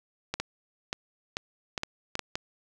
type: clicks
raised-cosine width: 0.2 ms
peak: -13 dBFS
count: 9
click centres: 0.34 / 0.4 / 0.929 / 1.369 / 1.778 / 1.834 / 2.154 / 2.193 / 2.355 s
effects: none

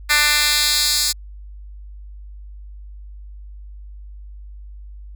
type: tone with high-pass filter sweep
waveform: 10% pulse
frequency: 297 Hz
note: D4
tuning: 20 cents sharp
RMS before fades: -17 dBFS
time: 0.09-1.13 s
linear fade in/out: 20 ms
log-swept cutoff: 2100 to 5300 Hz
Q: 1.5
effects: added 50 Hz sine -34 dBFS peak until 5.15 s

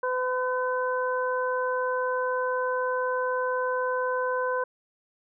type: harmonic tone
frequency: 506 Hz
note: B4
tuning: 42 cents sharp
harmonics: 1 / 2 / 3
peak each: -27 / -29 / -32 dBFS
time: 0.03-4.64 s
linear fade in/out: 5 ms
effects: none

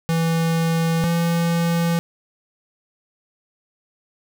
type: tone pair in turn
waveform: square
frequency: 164.81 / 168.76 Hz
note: E3 / E3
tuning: 0 / +41 cents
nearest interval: unison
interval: 41 cents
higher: second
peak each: -18 dBFS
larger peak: neither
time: 0.09-1.04 / 1.04-1.99 s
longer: neither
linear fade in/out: 0 ms
effects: none

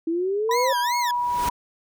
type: exponential sweep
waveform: sine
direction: up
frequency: 321.6 to 548 Hz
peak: -21 dBFS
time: 0.07-0.73 s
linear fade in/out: 5 ms
type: tone with pitch glide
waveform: sine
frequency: 987.8 to 970.3 Hz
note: B5 to B5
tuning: 0 to -31 cents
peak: -21 dBFS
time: 0.49-1.5 s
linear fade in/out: 5 ms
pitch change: -31 cents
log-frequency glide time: 0.6-0.81 s
type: tone with vibrato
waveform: 20% pulse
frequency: 1859 Hz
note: A#6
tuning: 5 cents flat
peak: -22 dBFS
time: 0.51-1.11 s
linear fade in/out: 2 ms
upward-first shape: sine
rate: 2.7 Hz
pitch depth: 280 cents each way
type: noise with exponential growth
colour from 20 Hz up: pink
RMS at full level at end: -27 dBFS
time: 1.03-1.49 s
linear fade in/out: 2 ms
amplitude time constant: 99 ms
effects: none

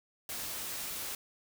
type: noise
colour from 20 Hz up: white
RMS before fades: -39 dBFS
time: 0.29-1.15 s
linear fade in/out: 2 ms
effects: none

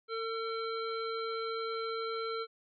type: harmonic tone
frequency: 451.2 Hz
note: A4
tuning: 44 cents sharp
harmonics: 1 / 3 / 5 / 7 / 9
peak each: -36 / -38 / -48 / -51 / -45 dBFS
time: 0.08-2.47 s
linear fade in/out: 50 ms
effects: none

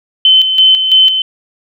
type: tone with tremolo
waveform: sine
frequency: 3062 Hz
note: G7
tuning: 41 cents flat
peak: -3 dBFS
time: 0.25-1.22 s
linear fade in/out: 2 ms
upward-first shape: square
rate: 3 Hz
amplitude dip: 55%
effects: none

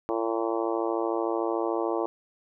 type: harmonic tone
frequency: 113.5 Hz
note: A#2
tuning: 46 cents flat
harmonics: 3 / 4 / 5 / 6 / 7 / 8 / 9 / 10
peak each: -29 / -31 / -33 / -35 / -36 / -37 / -38 / -39 dBFS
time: 0.09-2.06 s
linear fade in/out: 0 ms
effects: none

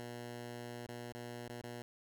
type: tone with dropouts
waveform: 10% pulse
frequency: 120 Hz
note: B2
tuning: 49 cents flat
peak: -36 dBFS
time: 0-1.82 s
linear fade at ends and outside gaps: 0 ms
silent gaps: 0.866-0.888 / 1.123-1.15 / 1.482-1.495 / 1.615-1.637 s
effects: none

